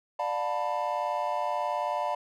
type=chord; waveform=triangle; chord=B half-diminished seventh; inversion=first; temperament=just; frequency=592.7 / 711.2 / 889 / 987.8 Hz; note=D5 / F5 / A5 / B5; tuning=+16 / +31 / +18 / 0 cents; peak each=-31 dBFS; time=0.19-2.15 s; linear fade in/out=5 ms; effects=none